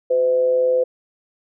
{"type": "tone with amplitude modulation", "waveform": "sine", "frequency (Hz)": 508, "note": "B4", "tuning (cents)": 49, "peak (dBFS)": -12, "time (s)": [0.1, 0.84], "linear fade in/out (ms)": 10, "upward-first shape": "sine", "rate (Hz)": 141, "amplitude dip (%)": 45, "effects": []}